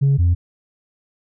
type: tone pair in turn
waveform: sine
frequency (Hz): 138.6 / 86.99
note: C#3 / F2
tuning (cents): 0 / -6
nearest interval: minor sixth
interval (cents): 806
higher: first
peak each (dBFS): -10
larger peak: neither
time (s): 0.01-0.18 / 0.18-0.35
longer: neither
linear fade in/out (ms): 20
effects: tanh soft clip ceiling -10 dBFS